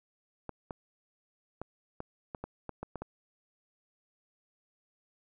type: clicks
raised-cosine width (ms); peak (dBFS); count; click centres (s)
1; -24; 10; 0.493 / 0.708 / 1.616 / 2.004 / 2.348 / 2.44 / 2.693 / 2.83 / 2.957 / 3.02
effects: none